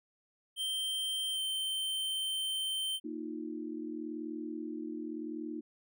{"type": "tone with pitch glide", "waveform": "square", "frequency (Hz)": [3136, 3109], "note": ["G7", "G7"], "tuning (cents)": [0, -15], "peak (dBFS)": -33, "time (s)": [0.56, 3], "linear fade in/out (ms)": 50, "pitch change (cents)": -15, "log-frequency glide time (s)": [1.31, 1.39]}
{"type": "chord", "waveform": "sine", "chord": "Bb suspended fourth", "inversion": "none", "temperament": "equal with one note detuned", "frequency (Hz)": [233.1, 311.1, 351.9], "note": ["Bb3", "Eb4", "F4"], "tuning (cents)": [0, 0, 13], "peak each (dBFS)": [-43, -39, -44], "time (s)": [3.04, 5.61], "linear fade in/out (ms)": 10}
{"effects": []}